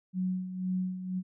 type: tone with tremolo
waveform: sine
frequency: 184.6 Hz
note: F#3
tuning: 4 cents flat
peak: -27 dBFS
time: 0.13-1.23 s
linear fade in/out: 50 ms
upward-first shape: sine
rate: 2 Hz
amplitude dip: 65%
effects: none